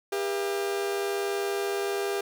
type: tone cluster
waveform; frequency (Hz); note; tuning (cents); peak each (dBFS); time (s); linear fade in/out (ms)
40% pulse; 399.8 / 480.9 / 676; G4 / B4 / E5; +34 / -46 / +43; -27 / -36 / -36; 0.12-2.21; 5
effects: none